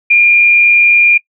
sine tone with frequency modulation, 2410 Hz, D7, 44 cents sharp, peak -4 dBFS, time 0.1-1.18 s, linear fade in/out 10 ms, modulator 108 Hz, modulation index 0.34, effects noise-tail reverb RT60 0.1 s tail -22 dB re dry

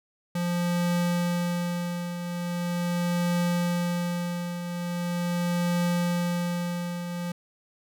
square tone with tremolo, 174.61 Hz, F3, in tune, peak -23 dBFS, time 0.35-7.32 s, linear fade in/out 5 ms, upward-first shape triangle, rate 0.41 Hz, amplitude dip 65%, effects none

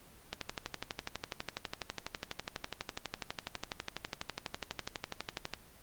click train, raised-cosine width 0.2 ms, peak -18 dBFS, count 64, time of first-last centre 0.33-5.537 s, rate 12.1 Hz, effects pink hiss -58 dBFS RMS until 5.82 s + Opus 24 kbps

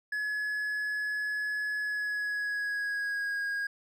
triangle tone with pitch glide, 1697 to 1636.4 Hz, G#6 to G#6, +37 to -26 cents, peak -28 dBFS, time 0.12-3.67 s, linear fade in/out 5 ms, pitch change -63 cents, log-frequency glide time 1.79-3.45 s, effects none

